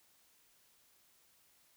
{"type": "silence", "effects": ["white hiss -69 dBFS RMS until 1.76 s"]}